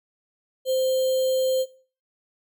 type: tone with sample-and-hold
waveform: sine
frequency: 520 Hz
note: C5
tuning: 11 cents flat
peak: -20 dBFS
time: 0.65-1.66 s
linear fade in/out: 50 ms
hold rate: 3675 Hz
effects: noise-tail reverb RT60 0.4 s tail -17 dB re dry